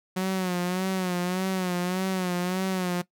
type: tone with vibrato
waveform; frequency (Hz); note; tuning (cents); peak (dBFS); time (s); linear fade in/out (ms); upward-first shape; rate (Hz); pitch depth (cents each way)
sawtooth; 183.4; F#3; -15; -21; 0.16-3.02; 10; sine; 1.7; 62
effects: noise-tail reverb RT60 0.1 s tail -18 dB re dry